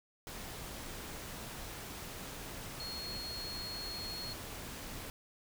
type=tone in noise; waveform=sine; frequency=4304 Hz; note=C8; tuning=48 cents sharp; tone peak=-41 dBFS; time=2.8-4.33 s; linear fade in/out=0 ms; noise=pink; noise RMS=-45 dBFS; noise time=0.27-5.1 s; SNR=+1 dB; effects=none